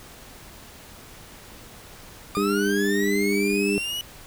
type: linear sweep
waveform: 40% pulse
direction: up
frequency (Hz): 1193 to 2960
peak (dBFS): -26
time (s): 2.35-4.01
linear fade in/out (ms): 0
type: harmonic tone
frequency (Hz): 100.7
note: G2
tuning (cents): +47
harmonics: 2 / 3 / 4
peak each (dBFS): -25 / -26 / -24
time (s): 2.37-3.78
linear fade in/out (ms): 0
effects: pink hiss -45 dBFS RMS until 4.26 s